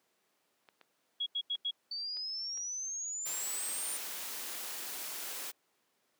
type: clicks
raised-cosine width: 0.3 ms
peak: -39 dBFS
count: 5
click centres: 0.688 / 0.813 / 1.554 / 2.17 / 2.575 s
type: tone bursts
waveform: sine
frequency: 3322 Hz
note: G#7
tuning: in tune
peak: -31 dBFS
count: 4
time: 1.2-1.711 s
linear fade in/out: 10 ms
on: 64 ms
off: 85 ms
type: exponential sweep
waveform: sine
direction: up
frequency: 4531 to 9200 Hz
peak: -36 dBFS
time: 1.91-3.97 s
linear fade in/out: 5 ms
type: noise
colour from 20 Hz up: white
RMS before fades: -41 dBFS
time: 3.25-5.52 s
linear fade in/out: 20 ms
effects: pink hiss -75 dBFS RMS until 6.19 s + high-pass 300 Hz 12 dB/octave